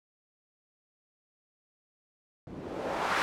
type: noise with low-pass filter sweep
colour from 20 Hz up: blue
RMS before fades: -33 dBFS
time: 2.47-3.22 s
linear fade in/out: 0 ms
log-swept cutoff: 210 to 1500 Hz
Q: 1.4
effects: none